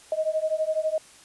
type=beating tone pair; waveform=sine; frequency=622.3 / 634.3 Hz; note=D#5 / D#5; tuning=0 / +33 cents; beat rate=12 Hz; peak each=-26 dBFS; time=0.12-0.98 s; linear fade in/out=2 ms; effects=white hiss -51 dBFS RMS until 1.24 s + resampled to 24000 Hz